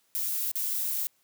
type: noise with dropouts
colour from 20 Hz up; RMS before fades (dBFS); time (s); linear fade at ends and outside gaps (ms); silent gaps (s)
violet; -30; 0.15-1.07; 0; 0.515-0.555
effects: white hiss -69 dBFS RMS until 1.23 s + high-pass 80 Hz 12 dB/octave